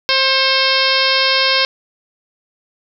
harmonic tone with a mistuned harmonic, 530 Hz, C5, 22 cents sharp, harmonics 1 / 2 / 3 / 4 / 5 / 6 / 7 / 8 / 9 / 10, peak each -21 / -21 / -21 / -21 / -21 / -21 / -21 / -21 / -21 / -21 dBFS, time 0.09-1.65 s, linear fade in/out 0 ms, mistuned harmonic 4, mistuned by +44 cents, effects none

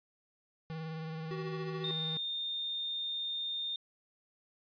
square tone with vibrato, 160 Hz, D#3, 49 cents sharp, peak -39 dBFS, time 0.7-2.17 s, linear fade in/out 0 ms, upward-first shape sine, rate 19 Hz, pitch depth 30 cents each way
square tone with tremolo, 378 Hz, F#4, 37 cents sharp, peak -38 dBFS, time 1.31-1.91 s, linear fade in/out 0 ms, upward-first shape sine, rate 14 Hz, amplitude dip 45%
sine tone, 3638 Hz, A#7, 43 cents flat, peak -34 dBFS, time 1.84-3.76 s, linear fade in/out 2 ms
effects resampled to 11025 Hz

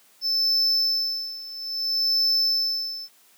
triangle tone with tremolo, 5274 Hz, E8, in tune, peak -17 dBFS, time 0.21-3.09 s, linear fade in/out 50 ms, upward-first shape sine, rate 0.6 Hz, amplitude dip 85%, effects white hiss -57 dBFS RMS until 3.37 s + high-pass 200 Hz 12 dB/octave

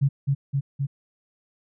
sine tone with echo, 138.59 Hz, C#3, in tune, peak -16 dBFS, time 0.01-0.09 s, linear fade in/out 20 ms, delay 260 ms, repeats 3, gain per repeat -2 dB, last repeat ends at 0.87 s, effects none

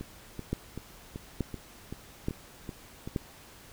two click trains, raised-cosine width 3 ms, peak -16 / -24 dBFS, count 4 / 9, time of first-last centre 0.53-3.162 / 0.01-3.075 s, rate 1.14 / 2.61 Hz, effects pink hiss -52 dBFS RMS until 3.72 s

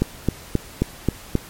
click train, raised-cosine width 3 ms, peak -4 dBFS, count 6, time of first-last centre 0.02-1.353 s, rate 3.75 Hz, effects pink hiss -41 dBFS RMS until 1.49 s + MP3 64 kbps

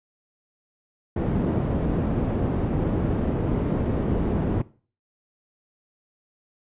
white low-pass noise, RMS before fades -24 dBFS, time 1.16-4.62 s, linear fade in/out 5 ms, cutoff 290 Hz, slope 12 dB/octave, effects noise-tail reverb RT60 0.4 s tail -19 dB re dry + resampled to 8000 Hz

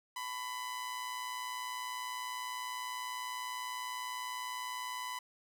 sawtooth tone with amplitude modulation, 1000 Hz, B5, 21 cents sharp, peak -32 dBFS, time 0.16-5.19 s, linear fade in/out 5 ms, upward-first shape sine, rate 120 Hz, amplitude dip 55%, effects none

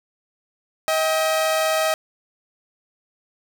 sawtooth tone pair together, 635 / 787.5 Hz, D#5 / G5, +35 / +8 cents, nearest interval major third, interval 373 cents, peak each -15 / -23 dBFS, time 0.88-1.94 s, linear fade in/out 0 ms, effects none

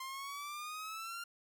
sawtooth exponential sweep, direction up, 1046.5 to 1400 Hz, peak -38 dBFS, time 0-1.24 s, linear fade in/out 5 ms, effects none

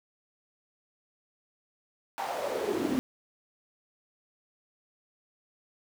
brown noise with high-pass filter sweep, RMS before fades -31 dBFS, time 2.18-2.99 s, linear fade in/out 0 ms, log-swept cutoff 850 to 250 Hz, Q 4.8, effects none

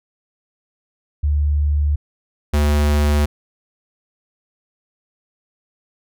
sine / square tone pair in turn, 73.42 / 73.78 Hz, D2 / D2, 0 / +9 cents, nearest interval unison, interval 9 cents, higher second, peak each -14 dBFS, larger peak neither, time 1.23-1.96 / 2.53-3.26 s, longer neither, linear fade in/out 10 ms, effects none

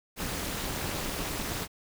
pink noise with amplitude modulation, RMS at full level -30 dBFS, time 0.16-1.68 s, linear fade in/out 50 ms, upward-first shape sine, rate 248 Hz, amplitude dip 85%, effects none

